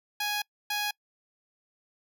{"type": "tone bursts at uneven times", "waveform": "10% pulse", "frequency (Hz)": 830.6, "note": "G#5", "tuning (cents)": 0, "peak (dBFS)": -20, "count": 2, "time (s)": [[0.2, 0.42], [0.7, 0.91]], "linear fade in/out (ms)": 5, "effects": ["noise-tail reverb RT60 0.1 s tail -26 dB re dry"]}